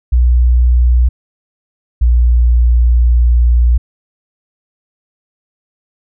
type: tone pair in turn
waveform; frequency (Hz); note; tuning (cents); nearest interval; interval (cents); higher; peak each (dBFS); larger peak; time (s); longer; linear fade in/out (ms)
sine; 61 / 59.71; B1 / A#1; -21 / +42; unison; 37; first; -5; neither; 0.12-1.09 / 2.01-3.78; second; 10
effects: tanh soft clip ceiling -1 dBFS